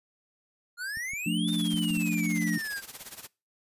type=exponential two-way sweep; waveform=square; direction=up then down; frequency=1396.9 to 3643 to 1561 Hz; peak=-33 dBFS; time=0.77-2.82 s; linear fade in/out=50 ms; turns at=1.51 s
type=clicks; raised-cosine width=5 ms; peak=-35 dBFS; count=5; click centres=0.972 / 1.135 / 1.742 / 1.908 / 1.974 s
type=chord; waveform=sine; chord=D minor; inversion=first; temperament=equal; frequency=174.61 / 220 / 293.7 Hz; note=F3 / A3 / D4; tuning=0 / 0 / 0 cents; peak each=-29 / -30 / -31 dBFS; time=1.26-2.58 s; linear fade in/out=5 ms
type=noise with tremolo; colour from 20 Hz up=white; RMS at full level=-40 dBFS; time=1.47-3.28 s; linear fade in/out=20 ms; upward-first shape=sine; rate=17 Hz; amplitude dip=80%
effects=noise-tail reverb RT60 0.3 s tail -24 dB re dry + resampled to 32000 Hz